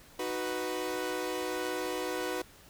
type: chord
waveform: sawtooth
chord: B major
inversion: first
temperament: equal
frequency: 311.1 / 370 / 493.9 Hz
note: D#4 / F#4 / B4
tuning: 0 / 0 / 0 cents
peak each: -35 / -32 / -32 dBFS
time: 0.19-2.42 s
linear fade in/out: 5 ms
effects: pink hiss -56 dBFS RMS until 2.69 s